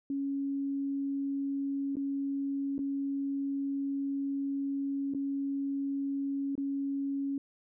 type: tone with dropouts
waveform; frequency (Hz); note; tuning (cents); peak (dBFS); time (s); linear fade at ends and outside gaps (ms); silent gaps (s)
sine; 277.2; C#4; 0; -30; 0.1-7.38; 2; 1.956-1.968 / 2.781-2.79 / 5.138-5.147 / 6.554-6.578
effects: none